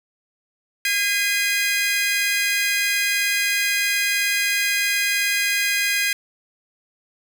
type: tone cluster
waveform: sawtooth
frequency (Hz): 1625 / 2041 / 2479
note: G#6 / C7 / D#7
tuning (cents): -38 / -44 / -7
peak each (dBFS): -20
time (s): 0.85-6.13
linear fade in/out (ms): 2
effects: none